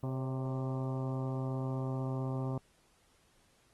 harmonic tone with a mistuned harmonic, 130.81 Hz, C3, in tune, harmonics 1 / 2 / 3 / 4 / 5 / 6 / 7 / 8 / 9, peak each -34 / -40 / -44 / -46 / -48 / -50 / -51 / -52 / -53 dBFS, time 0.03-2.58 s, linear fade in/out 2 ms, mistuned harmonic 4, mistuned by +50 cents, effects pink hiss -68 dBFS RMS until 3.73 s + Opus 24 kbps

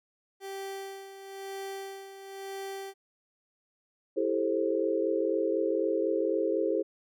30% pulse tone with tremolo, 390 Hz, G4, 9 cents flat, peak -33 dBFS, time 0.4-2.94 s, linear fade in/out 50 ms, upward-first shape sine, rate 1 Hz, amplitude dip 65%
sine chord, A minor seventh, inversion second, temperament just, 330 / 396 / 440 / 528 Hz, E4 / G4 / A4 / C5, +2 / +18 / 0 / +16 cents, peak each -31 dBFS, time 4.16-6.83 s, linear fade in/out 20 ms
effects none

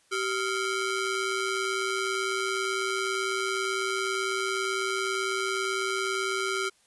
sawtooth ring-modulated tone, 888 Hz, A5, 16 cents sharp, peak -20 dBFS, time 0.11-6.7 s, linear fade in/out 20 ms, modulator 503 Hz, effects white hiss -64 dBFS RMS until 6.86 s + resampled to 24000 Hz

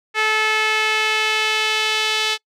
sawtooth tone with band-pass filter sweep, 434 Hz, A4, 24 cents flat, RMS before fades -19 dBFS, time 0.14-2.38 s, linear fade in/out 50 ms, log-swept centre 2100 to 3400 Hz, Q 1.8, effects noise-tail reverb RT60 0.1 s tail -24 dB re dry

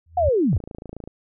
sine tone with exponential growth, 82.3 Hz, E2, 2 cents flat, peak -17 dBFS, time 0.06-0.29 s, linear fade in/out 5 ms, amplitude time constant 48 ms
sine linear sweep, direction down, 740 to 58.6 Hz, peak -16 dBFS, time 0.17-0.58 s, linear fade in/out 5 ms
click train, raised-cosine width 2 ms, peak -22 dBFS, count 16, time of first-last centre 0.53-1.075 s, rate 27.5 Hz
effects none

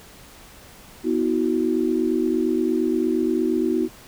sine chord, B suspended fourth, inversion none, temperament equal with one note detuned, 246.9 / 321.4 / 370 Hz, B3 / E4 / F#4, 0 / -44 / 0 cents, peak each -24 / -22 / -23 dBFS, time 1.03-3.89 s, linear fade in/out 50 ms, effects pink hiss -46 dBFS RMS until 4.07 s

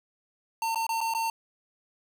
square tone with dropouts, 906 Hz, A#5, 50 cents flat, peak -27 dBFS, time 0.62-1.3 s, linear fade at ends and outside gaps 2 ms, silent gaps 0.747-0.757 / 0.867-0.891 / 1.006-1.012 / 1.138-1.148 s, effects 9-bit

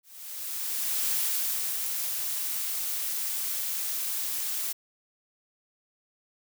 blue noise with ADSR envelope, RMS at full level -27 dBFS, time 0.03-4.73 s, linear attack 1100 ms, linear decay 610 ms, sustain -4 dB, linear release 12 ms, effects none

